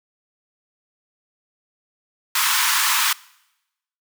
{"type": "high-pass noise", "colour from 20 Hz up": "pink", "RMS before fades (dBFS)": -19, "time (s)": [2.35, 3.13], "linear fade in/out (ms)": 5, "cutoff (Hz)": 900, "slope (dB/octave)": 96, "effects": ["noise-tail reverb RT60 0.9 s tail -23 dB re dry"]}